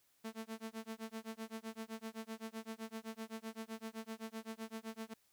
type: tone with tremolo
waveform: sawtooth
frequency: 222.8 Hz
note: A3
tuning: 22 cents sharp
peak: -37 dBFS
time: 0.24-5.14 s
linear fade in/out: 10 ms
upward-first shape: sine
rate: 7.8 Hz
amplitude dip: 100%
effects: white hiss -74 dBFS RMS until 5.32 s